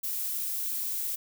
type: noise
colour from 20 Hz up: violet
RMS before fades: -32 dBFS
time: 0.03-1.16 s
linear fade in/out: 10 ms
effects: none